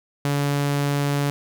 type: tone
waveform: sawtooth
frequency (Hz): 142.8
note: D3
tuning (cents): -48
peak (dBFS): -16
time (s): 0.25-1.3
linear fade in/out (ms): 0
effects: none